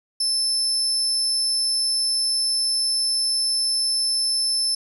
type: tone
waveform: 35% pulse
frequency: 5274 Hz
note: E8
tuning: in tune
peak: -17 dBFS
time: 0.2-4.75 s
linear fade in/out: 5 ms
effects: none